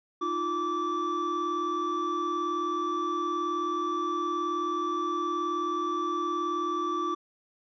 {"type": "tone cluster", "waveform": "triangle", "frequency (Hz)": [310.9, 349.9, 1163], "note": ["D#4", "F4", "D6"], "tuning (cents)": [-1, 3, -17], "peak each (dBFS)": [-34, -31, -27], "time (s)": [0.21, 7.15], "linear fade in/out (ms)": 10, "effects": ["resampled to 16000 Hz"]}